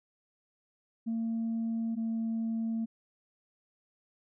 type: tone pair in turn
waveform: sine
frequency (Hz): 227.3 / 225.9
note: A#3 / A3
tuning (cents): -43 / +46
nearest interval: unison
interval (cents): 11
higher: first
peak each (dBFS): -28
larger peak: neither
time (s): 1.06-1.96 / 1.96-2.86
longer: neither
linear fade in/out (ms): 20
effects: tanh soft clip ceiling -27 dBFS